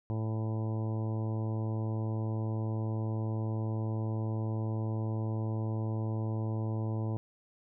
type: harmonic tone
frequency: 110 Hz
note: A2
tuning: in tune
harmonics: 1 / 2 / 3 / 4 / 5 / 6 / 7 / 8 / 9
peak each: -31 / -40 / -41 / -46 / -47 / -51 / -51 / -52 / -52 dBFS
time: 0.1-7.17 s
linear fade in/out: 0 ms
effects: none